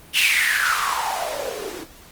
blue noise with band-pass filter sweep, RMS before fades -21 dBFS, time 0.13-1.86 s, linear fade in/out 50 ms, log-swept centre 2900 to 310 Hz, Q 7.1, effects pink hiss -46 dBFS RMS until 2.11 s + Opus 24 kbps

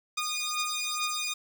10% pulse beating tone pair, 1225 / 1227.3 Hz, D#6 / D#6, -27 / -24 cents, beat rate 2.3 Hz, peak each -24 dBFS, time 0.17-1.34 s, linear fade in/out 10 ms, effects none

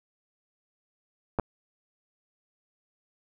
clicks, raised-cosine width 1 ms, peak -13 dBFS, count 2, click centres 1.388 / 1.397 s, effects none

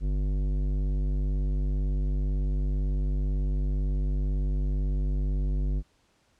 triangle tone with tanh clipping, 49 Hz, G1, in tune, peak -26 dBFS, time 0-5.83 s, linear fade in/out 50 ms, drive 18 dB, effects pink hiss -67 dBFS RMS until 6.39 s + low-pass 8000 Hz 12 dB/octave

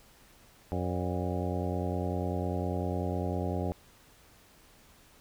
harmonic tone with a mistuned harmonic, 90 Hz, F#2, 47 cents flat, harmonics 1 / 2 / 3 / 4 / 5 / 6 / 7 / 8 / 9, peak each -33 / -36 / -38 / -39 / -40 / -41 / -41 / -42 / -43 dBFS, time 0.72-3.72 s, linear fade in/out 0 ms, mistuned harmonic 7, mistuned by -68 cents, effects pink hiss -59 dBFS RMS until 5.2 s

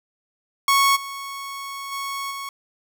sawtooth tone with level steps, 1105 Hz, C#6, 6 cents flat, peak -11 / -27 / -23 / -26 dBFS, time 0.68-2.49 s, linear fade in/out 2 ms, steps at 0.95 / 1.91 / 2.3 s, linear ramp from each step 20 ms, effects none

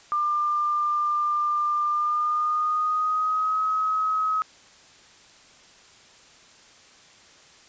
sine tone with pitch glide, 1196 to 1274.5 Hz, D6 to D#6, +31 to +41 cents, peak -21 dBFS, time 0.12-4.42 s, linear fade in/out 0 ms, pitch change +110 cents, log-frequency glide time 1.89-3.61 s, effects white hiss -52 dBFS RMS until 7.68 s + resampled to 16000 Hz

